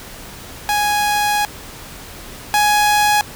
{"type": "tone pair in turn", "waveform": "sawtooth", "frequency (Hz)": [830.6, 834.5], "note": ["G#5", "G#5"], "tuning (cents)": [0, 8], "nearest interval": "unison", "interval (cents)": 8, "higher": "second", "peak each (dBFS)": [-11, -8], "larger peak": "second", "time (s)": [[0.69, 1.45], [2.54, 3.21]], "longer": "first", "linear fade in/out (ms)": 0, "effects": ["pink hiss -35 dBFS RMS until 3.35 s"]}